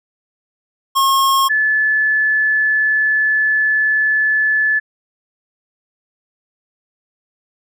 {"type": "tone pair in turn", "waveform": ["square", "sine"], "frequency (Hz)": [1082, 1730.5], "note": ["C#6", "A6"], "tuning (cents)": [-42, -29], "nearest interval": "minor sixth", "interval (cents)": 813, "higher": "second", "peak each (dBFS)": -12, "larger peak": "neither", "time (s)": [[0.95, 1.49], [1.49, 4.8]], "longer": "second", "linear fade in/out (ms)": 20, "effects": []}